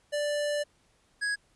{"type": "tone pair in turn", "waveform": "square", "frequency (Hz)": [587.3, 1661.1], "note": ["D5", "G#6"], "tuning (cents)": [0, 0], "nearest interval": "octave + tritone", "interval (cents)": 1800, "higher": "second", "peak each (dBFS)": -28, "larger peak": "neither", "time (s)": [[0.12, 0.64], [1.21, 1.36]], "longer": "first", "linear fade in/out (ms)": 20, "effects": ["pink hiss -67 dBFS RMS until 1.55 s", "resampled to 24000 Hz"]}